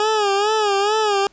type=tone with vibrato; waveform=20% pulse; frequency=415.3 Hz; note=G#4; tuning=in tune; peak=-11 dBFS; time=0-1.27 s; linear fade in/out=2 ms; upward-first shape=sine; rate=2.3 Hz; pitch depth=94 cents each way; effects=pink hiss -55 dBFS RMS until 1.32 s + resampled to 16000 Hz